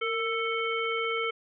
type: harmonic tone with a mistuned harmonic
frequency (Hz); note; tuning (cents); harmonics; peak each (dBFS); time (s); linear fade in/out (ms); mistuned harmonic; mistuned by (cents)
442.3; A4; +9; 1 / 3 / 5 / 7; -31 / -32 / -32 / -37; 0.01-1.31; 10; 1; +63
effects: none